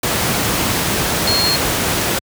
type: tone in noise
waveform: sine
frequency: 4270 Hz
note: C8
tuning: 34 cents sharp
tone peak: -15 dBFS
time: 1.27-1.56 s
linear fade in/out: 5 ms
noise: pink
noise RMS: -17 dBFS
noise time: 0.03-2.19 s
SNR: -1 dB
effects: high-pass 80 Hz 12 dB/octave